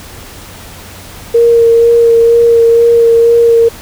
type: tone with vibrato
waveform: sine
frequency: 464.9 Hz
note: A#4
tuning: 5 cents flat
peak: -3 dBFS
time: 1.34-3.69 s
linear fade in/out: 10 ms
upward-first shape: sine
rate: 2.1 Hz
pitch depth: 14 cents each way
effects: added 91 Hz sine -37 dBFS peak until 3.81 s + pink hiss -31 dBFS RMS until 3.81 s